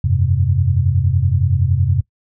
sine chord, F suspended second, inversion none, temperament equal, 87.31 / 98 / 130.81 Hz, F2 / G2 / C3, 0 / 0 / 0 cents, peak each -17 dBFS, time 0.04-2.01 s, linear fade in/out 5 ms, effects noise-tail reverb RT60 0.1 s tail -19 dB re dry

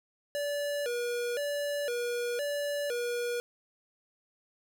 square tone with vibrato, 527 Hz, C5, 12 cents sharp, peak -31 dBFS, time 0.35-3.4 s, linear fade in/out 0 ms, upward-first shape square, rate 0.98 Hz, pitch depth 160 cents each way, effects none

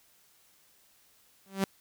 sawtooth tone with exponential growth, 194 Hz, G3, 18 cents flat, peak -19 dBFS, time 1.46-1.64 s, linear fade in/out 2 ms, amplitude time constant 38 ms, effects white hiss -64 dBFS RMS until 1.8 s

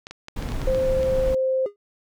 clicks, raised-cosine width 0.2 ms, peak -19 dBFS, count 9, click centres 0.069 / 0.11 / 0.284 / 0.425 / 0.489 / 0.52 / 0.617 / 0.747 / 1.031 s
brown noise, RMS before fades -27 dBFS, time 0.36-1.35 s, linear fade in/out 5 ms
sine tone, 523.3 Hz, C5, in tune, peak -19 dBFS, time 0.67-1.66 s, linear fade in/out 5 ms
triangle tone with exponential decay, 408.5 Hz, G#4, 29 cents flat, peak -22 dBFS, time 1.66-1.76 s, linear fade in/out 1 ms, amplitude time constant 20 ms
effects none

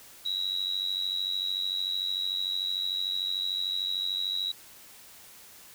sine tone with amplitude modulation, 3872 Hz, B7, 35 cents flat, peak -24 dBFS, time 0.25-4.52 s, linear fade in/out 10 ms, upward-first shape sine, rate 93.4 Hz, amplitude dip 85%, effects white hiss -51 dBFS RMS until 5.74 s

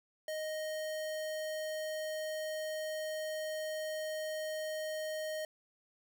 square tone, 622.3 Hz, D#5, in tune, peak -37 dBFS, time 0.28-5.45 s, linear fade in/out 2 ms, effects none

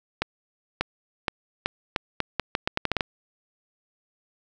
accelerating click train, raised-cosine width 0.3 ms, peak -7 dBFS, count 14, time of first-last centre 0.22-3.008 s, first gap 590 ms, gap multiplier 0.8, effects none

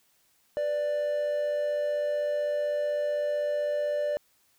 triangle tone pair together, 493.9 / 589.7 Hz, B4 / D5, 0 / +7 cents, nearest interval minor third, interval 307 cents, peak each -35 / -24 dBFS, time 0.57-4.17 s, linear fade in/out 0 ms, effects white hiss -67 dBFS RMS until 4.58 s

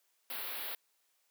white band-stop noise, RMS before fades -40 dBFS, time 0.3-0.75 s, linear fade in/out 2 ms, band 4400 to 11000 Hz, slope 48 dB/octave, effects white hiss -75 dBFS RMS until 1.3 s + high-pass 400 Hz 12 dB/octave

